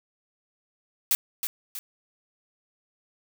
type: noise with echo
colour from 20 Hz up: blue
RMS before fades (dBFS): -22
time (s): 1.11-1.15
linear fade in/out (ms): 0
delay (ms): 320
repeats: 2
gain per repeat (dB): -7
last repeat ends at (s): 1.79
effects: none